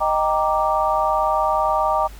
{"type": "chord", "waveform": "sine", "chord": "Eb major seventh", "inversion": "none", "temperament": "equal", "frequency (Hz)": [622.3, 784, 932.3, 1174.7], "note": ["Eb5", "G5", "Bb5", "D6"], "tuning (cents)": [0, 0, 0, 0], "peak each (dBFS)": -22, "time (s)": [0, 2.08], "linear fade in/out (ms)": 20, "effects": ["added 50 Hz sine -37 dBFS peak until 2.19 s", "pink hiss -46 dBFS RMS until 2.19 s"]}